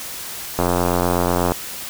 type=click train; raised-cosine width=1 ms; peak=-4 dBFS; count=83; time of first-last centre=0.59-1.52 s; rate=88.2 Hz; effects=white hiss -31 dBFS RMS until 1.89 s